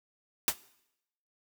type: noise with exponential decay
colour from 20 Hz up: white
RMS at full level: -21 dBFS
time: 0.48-0.56 s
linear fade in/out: 1 ms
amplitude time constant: 17 ms
effects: noise-tail reverb RT60 0.8 s tail -20 dB re dry